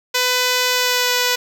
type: tone with pitch glide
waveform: 5% pulse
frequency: 500 to 494 Hz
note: B4 to B4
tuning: +21 to 0 cents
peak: -4 dBFS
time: 0.14-1.36 s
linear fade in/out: 10 ms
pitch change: -21 cents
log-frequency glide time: 0.7-1.11 s
effects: none